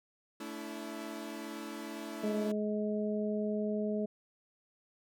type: chord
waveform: sawtooth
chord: A suspended fourth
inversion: none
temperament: equal with one note detuned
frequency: 220 / 287.5 / 329.6 Hz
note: A3 / D4 / E4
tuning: 0 / -37 / 0 cents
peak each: -41 / -41 / -40 dBFS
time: 0.4-2.52 s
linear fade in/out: 5 ms
type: harmonic tone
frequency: 211 Hz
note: G#3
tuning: 28 cents sharp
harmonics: 1 / 2 / 3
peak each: -33 / -36 / -38 dBFS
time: 2.23-4.06 s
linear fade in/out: 10 ms
effects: none